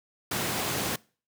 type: high-pass noise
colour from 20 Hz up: pink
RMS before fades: -30 dBFS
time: 0.31-0.96 s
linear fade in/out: 5 ms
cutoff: 130 Hz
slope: 12 dB/octave
effects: noise-tail reverb RT60 0.4 s tail -24 dB re dry + high-pass 60 Hz 12 dB/octave